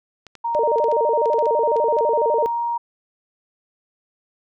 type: clicks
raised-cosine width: 0.2 ms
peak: -23 dBFS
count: 12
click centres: 0.267 / 0.353 / 0.547 / 0.784 / 0.842 / 0.916 / 1.257 / 1.333 / 1.391 / 1.457 / 1.766 / 1.987 s
type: tone with pitch glide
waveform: sine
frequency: 932.3 to 940.4 Hz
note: A#5 to A#5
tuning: 0 to +15 cents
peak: -20 dBFS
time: 0.44-2.78 s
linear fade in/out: 10 ms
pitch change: +15 cents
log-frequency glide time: 2.44-2.61 s
type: tone with vibrato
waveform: sine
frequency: 523.3 Hz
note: C5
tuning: in tune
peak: -17 dBFS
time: 0.55-2.46 s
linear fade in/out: 0 ms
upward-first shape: square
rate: 12 Hz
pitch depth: 240 cents each way
effects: none